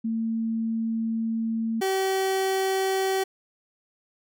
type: tone pair in turn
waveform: sine / 30% pulse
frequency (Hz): 225.5 / 383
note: A3 / G4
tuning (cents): +43 / -40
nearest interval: major sixth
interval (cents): 917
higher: second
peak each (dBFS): -24 / -20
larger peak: second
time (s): 0.04-1.81 / 1.81-3.24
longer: first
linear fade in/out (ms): 10
effects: none